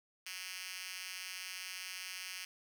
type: tone with high-pass filter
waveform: 5% pulse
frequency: 185 Hz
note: F#3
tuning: in tune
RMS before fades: -45 dBFS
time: 0.26-2.45 s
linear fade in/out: 5 ms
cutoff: 3100 Hz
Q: 2
effects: none